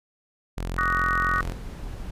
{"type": "tone", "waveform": "sawtooth", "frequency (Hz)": 43.65, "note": "F1", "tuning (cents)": 0, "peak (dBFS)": -24, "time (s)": [0.57, 1.53], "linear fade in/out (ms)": 10}
{"type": "chord", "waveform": "sine", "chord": "D# minor seventh", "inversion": "third", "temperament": "equal with one note detuned", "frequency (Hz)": [1137.9, 1244.5, 1480, 1864.7], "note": ["C#6", "D#6", "F#6", "A#6"], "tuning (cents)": [45, 0, 0, 0], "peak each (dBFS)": [-27, -27, -26, -28], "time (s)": [0.78, 1.41], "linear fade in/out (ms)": 2}
{"type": "noise", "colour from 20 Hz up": "brown", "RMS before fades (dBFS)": -35, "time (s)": [1.33, 2.11], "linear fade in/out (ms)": 10}
{"effects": ["resampled to 32000 Hz"]}